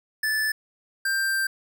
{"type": "tone pair in turn", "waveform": "square", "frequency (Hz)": [1746, 1574.9], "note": ["A6", "G6"], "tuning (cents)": [-14, 8], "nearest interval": "major second", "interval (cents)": 178, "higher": "first", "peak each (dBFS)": -23, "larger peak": "neither", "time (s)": [[0.23, 0.52], [1.05, 1.47]], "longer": "second", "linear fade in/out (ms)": 5, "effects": []}